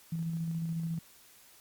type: tone with tremolo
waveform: sine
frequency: 164.81 Hz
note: E3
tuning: in tune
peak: -30 dBFS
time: 0.12-0.99 s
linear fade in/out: 5 ms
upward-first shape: square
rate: 14 Hz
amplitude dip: 25%
effects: white hiss -58 dBFS RMS until 1.6 s + MP3 96 kbps